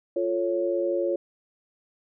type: chord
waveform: sine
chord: F augmented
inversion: none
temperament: equal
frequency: 349.2 / 440 / 554.4 Hz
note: F4 / A4 / C#5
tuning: 0 / 0 / 0 cents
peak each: -26 / -32 / -26 dBFS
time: 0.16-1.16 s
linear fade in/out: 5 ms
effects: none